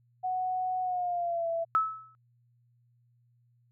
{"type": "tone with pitch glide", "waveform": "sine", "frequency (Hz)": [740, 666.9], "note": ["F#5", "E5"], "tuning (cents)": [0, 20], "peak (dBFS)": -28, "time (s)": [0.23, 1.65], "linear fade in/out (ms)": 20, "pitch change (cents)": -180, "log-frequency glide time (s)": [0.82, 1.48]}
{"type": "tone with exponential decay", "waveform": "sine", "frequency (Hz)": 1300, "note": "E6", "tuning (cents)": -24, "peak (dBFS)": -19, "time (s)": [1.75, 2.15], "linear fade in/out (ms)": 0, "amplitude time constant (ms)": 85}
{"effects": ["added 120 Hz sine -64 dBFS peak until 3.71 s"]}